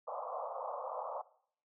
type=band-pass noise; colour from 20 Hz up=pink; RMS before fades=-41 dBFS; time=0.07-1.22 s; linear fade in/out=10 ms; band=500 to 1200 Hz; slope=96 dB/octave; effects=noise-tail reverb RT60 0.6 s tail -19 dB re dry